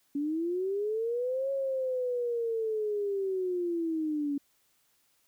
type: linear two-way sweep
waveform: sine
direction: up then down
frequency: 280 to 550 to 280 Hz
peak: -28 dBFS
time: 0.15-4.38 s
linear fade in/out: 5 ms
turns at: 1.51 s
effects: white hiss -70 dBFS RMS until 5.27 s